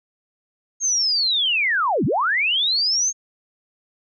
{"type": "linear two-way sweep", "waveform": "sine", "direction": "down then up", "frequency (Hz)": [6530, 109.1, 6530], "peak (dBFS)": -17, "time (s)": [0.8, 3.13], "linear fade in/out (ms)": 50, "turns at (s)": 2.05, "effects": []}